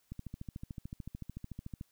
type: click train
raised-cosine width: 5 ms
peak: -29 dBFS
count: 24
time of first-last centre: 0.12-1.811 s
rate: 13.6 Hz
effects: white hiss -73 dBFS RMS until 1.91 s